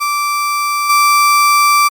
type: tone with level steps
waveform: 35% pulse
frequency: 1170 Hz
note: D6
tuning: 7 cents flat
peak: -12 / -6 dBFS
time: 0-1.89 s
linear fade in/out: 20 ms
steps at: 0.89 s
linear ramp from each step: 10 ms
effects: Opus 48 kbps